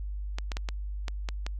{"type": "clicks", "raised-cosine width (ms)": 0.2, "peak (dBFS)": -17, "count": 7, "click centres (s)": [0.385, 0.518, 0.569, 0.688, 1.082, 1.288, 1.465], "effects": ["added 50 Hz sine -32 dBFS peak until 1.59 s"]}